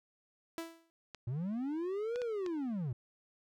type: tone with exponential decay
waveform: sawtooth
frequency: 330.5 Hz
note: E4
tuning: 5 cents sharp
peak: -32 dBFS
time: 0.58-0.9 s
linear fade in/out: 0 ms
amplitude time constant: 69 ms
type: clicks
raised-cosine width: 0.2 ms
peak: -28 dBFS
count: 4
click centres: 1.147 / 2.159 / 2.218 / 2.463 s
type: linear two-way sweep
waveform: triangle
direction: up then down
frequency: 111 to 500 to 111 Hz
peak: -32 dBFS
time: 1.27-2.93 s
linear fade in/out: 5 ms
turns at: 2.2 s
effects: none